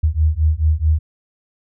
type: beating tone pair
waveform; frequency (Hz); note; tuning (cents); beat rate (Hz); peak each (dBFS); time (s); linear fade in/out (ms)
sine; 75.8 / 80.4; D#2 / E2; -45 / -43; 4.6; -16; 0.03-0.99; 10
effects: none